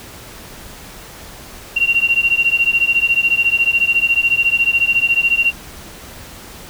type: beating tone pair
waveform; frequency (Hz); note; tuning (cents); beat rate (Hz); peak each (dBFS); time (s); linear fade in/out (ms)
sine; 2751 / 2765; F7 / F7; -27 / -18; 14; -15; 1.76-5.52; 10
effects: pink hiss -36 dBFS RMS until 6.69 s